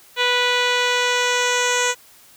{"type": "tone with low-pass filter sweep", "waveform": "10% pulse", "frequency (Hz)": 491.9, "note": "B4", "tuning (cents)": -7, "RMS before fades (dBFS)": -19, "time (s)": [0.16, 1.95], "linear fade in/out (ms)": 50, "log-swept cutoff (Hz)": [3900, 6700], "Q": 2.7, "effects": ["white hiss -49 dBFS RMS until 2.36 s"]}